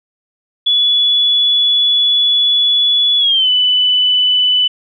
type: tone with pitch glide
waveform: sine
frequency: 3417 to 2992 Hz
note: G#7 to F#7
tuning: +49 to +19 cents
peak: -9 dBFS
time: 0.66-4.68 s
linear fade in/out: 10 ms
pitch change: -230 cents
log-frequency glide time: 3.18-3.49 s
effects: none